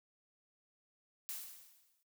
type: noise with exponential decay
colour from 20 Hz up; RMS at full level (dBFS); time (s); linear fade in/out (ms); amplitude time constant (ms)
blue; -41; 1.29-2.03; 0; 160
effects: noise-tail reverb RT60 0.1 s tail -18 dB re dry